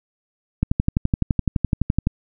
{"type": "click train", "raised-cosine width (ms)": 5, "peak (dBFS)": -5, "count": 18, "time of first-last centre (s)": [0.63, 2.071], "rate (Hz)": 11.8, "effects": []}